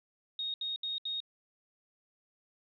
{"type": "tone bursts", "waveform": "sine", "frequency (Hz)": 3729, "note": "A#7", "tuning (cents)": 0, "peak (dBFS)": -33, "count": 4, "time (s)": [0.39, 1.203], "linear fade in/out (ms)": 2, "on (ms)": 150, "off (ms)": 71, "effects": []}